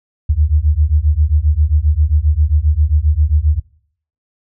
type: beating tone pair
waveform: sine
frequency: 72.1 / 79.6 Hz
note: D2 / D#2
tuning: -31 / +40 cents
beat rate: 7.5 Hz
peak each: -13 dBFS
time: 0.29-3.6 s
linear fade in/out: 10 ms
effects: noise-tail reverb RT60 0.6 s tail -22 dB re dry